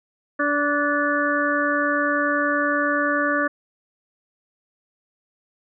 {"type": "harmonic tone with a mistuned harmonic", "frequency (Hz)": 290, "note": "D4", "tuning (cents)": -22, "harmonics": [1, 2, 4, 5, 6], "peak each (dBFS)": [-25, -25, -25, -25, -25], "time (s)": [0.39, 3.48], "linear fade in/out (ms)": 10, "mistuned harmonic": 5, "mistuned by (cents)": 25, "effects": []}